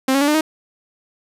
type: tone with pitch steps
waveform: sawtooth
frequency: 263.7 / 275.4 / 287.6 / 300.3 / 313.6 Hz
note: C4 / C#4 / D4 / D4 / D#4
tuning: +14 / -11 / -36 / +39 / +14 cents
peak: -10 dBFS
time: 0.08-0.41 s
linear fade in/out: 5 ms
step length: 66 ms
effects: resampled to 32000 Hz